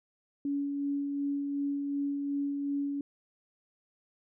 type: tone with tremolo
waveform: sine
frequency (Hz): 282.8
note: C#4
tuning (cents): +35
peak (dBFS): -28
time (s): 0.45-3.01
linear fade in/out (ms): 2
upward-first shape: sine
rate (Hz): 2.7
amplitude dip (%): 30
effects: none